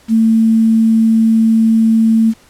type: tone with quantisation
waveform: sine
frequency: 223.9 Hz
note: A3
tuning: 30 cents sharp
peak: -7 dBFS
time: 0.08-2.34 s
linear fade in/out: 50 ms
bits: 6
effects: pink hiss -47 dBFS RMS until 2.49 s + low-pass 12000 Hz 12 dB/octave